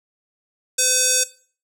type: tone with band-pass filter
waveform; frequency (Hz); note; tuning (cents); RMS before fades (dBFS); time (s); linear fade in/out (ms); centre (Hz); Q
square; 511; C5; -41; -18; 0.78-1.24; 10; 7500; 2.7
effects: noise-tail reverb RT60 0.4 s tail -17 dB re dry